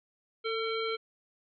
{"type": "harmonic tone with a mistuned harmonic", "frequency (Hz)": 452.3, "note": "A4", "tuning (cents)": 48, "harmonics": [1, 3, 5, 7, 9], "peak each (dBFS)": [-32, -37, -39, -40, -42], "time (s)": [0.44, 0.97], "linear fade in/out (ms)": 20, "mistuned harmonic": 1, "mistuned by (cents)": -21, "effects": []}